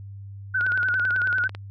sine tone with vibrato, 1480 Hz, F#6, in tune, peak -20 dBFS, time 0.54-1.48 s, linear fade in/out 10 ms, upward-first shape triangle, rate 10 Hz, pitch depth 84 cents each way
click train, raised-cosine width 0.3 ms, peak -20 dBFS, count 18, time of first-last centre 0.61-1.549 s, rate 18.1 Hz
effects added 99 Hz sine -36 dBFS peak until 1.7 s

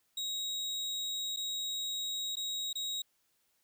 35% pulse tone with dropouts, 3801 Hz, A#7, 33 cents sharp, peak -32 dBFS, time 0.17-3.02 s, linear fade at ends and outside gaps 5 ms, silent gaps 1.363-1.37 / 2.356-2.368 / 2.73-2.754 s, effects white hiss -75 dBFS RMS until 3.63 s

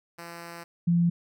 5% pulse / sine tone pair in turn, 170 / 171.58 Hz, F3 / F3, -46 / -30 cents, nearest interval unison, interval 16 cents, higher second, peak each -28 / -19 dBFS, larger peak second, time 0.18-0.64 / 0.87-1.1 s, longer first, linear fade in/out 10 ms, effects none

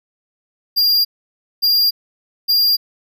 square tone bursts, 4794 Hz, D8, 35 cents sharp, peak -12 dBFS, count 3, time 0.76-2.77 s, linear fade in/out 20 ms, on 290 ms, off 570 ms, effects none

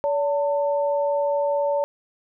sine tone pair together, 572.1 / 897 Hz, D5 / A5, -45 / +33 cents, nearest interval minor sixth, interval 778 cents, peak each -20 / -27 dBFS, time 0.04-1.84 s, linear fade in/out 0 ms, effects none

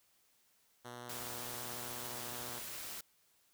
5% pulse tone with vibrato, 121.4 Hz, B2, 29 cents flat, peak -35 dBFS, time 0.84-2.6 s, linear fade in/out 20 ms, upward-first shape triangle, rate 11 Hz, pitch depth 11 cents each way
white noise, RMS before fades -45 dBFS, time 1.09-3.01 s, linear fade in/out 5 ms
effects white hiss -72 dBFS RMS until 3.53 s

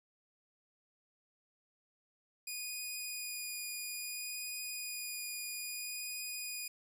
10% pulse tone with vibrato, 2461 Hz, D#7, 20 cents flat, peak -31 dBFS, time 2.47-6.68 s, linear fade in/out 5 ms, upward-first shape sine, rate 0.6 Hz, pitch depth 9 cents each way, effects none

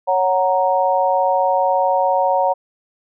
sine chord, F# major, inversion second, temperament equal, 554.4 / 740 / 932.3 Hz, C#5 / F#5 / A#5, 0 / 0 / 0 cents, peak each -18 dBFS, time 0.07-2.54 s, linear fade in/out 20 ms, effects none

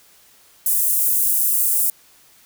pink high-pass noise, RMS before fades -18 dBFS, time 0.66-1.9 s, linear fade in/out 2 ms, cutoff 10000 Hz, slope 24 dB/octave, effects white hiss -52 dBFS RMS until 2.45 s

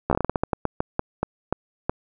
slowing click train, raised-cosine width 1 ms, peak -7 dBFS, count 17, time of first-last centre 0.1-1.895 s, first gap 13 ms, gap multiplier 1.25, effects none

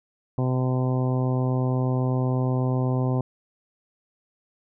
harmonic tone, 128.1 Hz, C3, 36 cents flat, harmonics 1 / 2 / 3 / 4 / 5 / 6 / 7 / 8, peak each -22 / -28 / -32 / -34 / -36 / -38 / -39 / -40 dBFS, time 0.38-3.21 s, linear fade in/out 2 ms, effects none

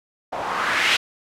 blue noise with low-pass filter sweep, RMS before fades -22 dBFS, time 0.32-0.97 s, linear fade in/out 10 ms, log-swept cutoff 690 to 2800 Hz, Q 2, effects none

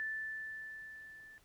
sine tone with level ramp, 1758 Hz, A6, 2 cents flat, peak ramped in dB -35 to -53 dBFS, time 0-1.38 s, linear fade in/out 0 ms, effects pink hiss -68 dBFS RMS until 1.44 s

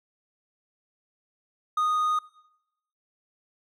triangle tone, 1238 Hz, D#6, 9 cents flat, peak -20 dBFS, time 1.77-2.19 s, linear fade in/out 5 ms, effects noise-tail reverb RT60 0.9 s tail -21 dB re dry

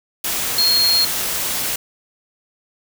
sine tone in noise, 4257 Hz, C8, 29 cents sharp, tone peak -13 dBFS, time 0.58-1.05 s, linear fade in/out 5 ms, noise white, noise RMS -22 dBFS, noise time 0.24-1.76 s, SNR +6 dB, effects none

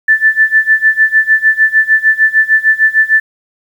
sine tone with tremolo, 1760 Hz, A6, in tune, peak -3 dBFS, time 0.08-3.2 s, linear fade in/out 5 ms, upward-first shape sine, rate 6.6 Hz, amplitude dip 90%, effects 7-bit

